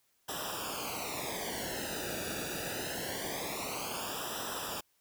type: noise with flanger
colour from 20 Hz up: pink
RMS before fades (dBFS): -38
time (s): 0.28-4.81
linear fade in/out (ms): 10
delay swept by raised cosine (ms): 0.45 to 0.95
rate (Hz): 0.24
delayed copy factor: -1
effects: white hiss -73 dBFS RMS until 5 s